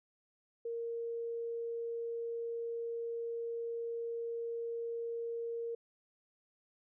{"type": "tone", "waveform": "sine", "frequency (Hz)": 464.8, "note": "A#4", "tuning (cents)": -5, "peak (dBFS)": -36, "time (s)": [0.65, 5.75], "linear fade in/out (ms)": 5, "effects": []}